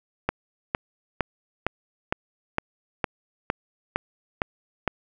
click train, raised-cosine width 0.5 ms, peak -7 dBFS, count 11, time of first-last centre 0.29-4.877 s, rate 2.18 Hz, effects none

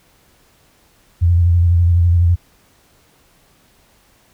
sine tone with vibrato, 86.3 Hz, F2, 20 cents flat, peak -9 dBFS, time 1.21-2.36 s, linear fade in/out 20 ms, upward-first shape square, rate 12 Hz, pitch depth 34 cents each way, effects pink hiss -54 dBFS RMS until 4.33 s

